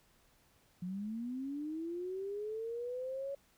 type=linear sweep; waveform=sine; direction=up; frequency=174.61 to 561 Hz; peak=-37 dBFS; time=0.82-3.35 s; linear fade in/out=5 ms; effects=pink hiss -69 dBFS RMS until 3.57 s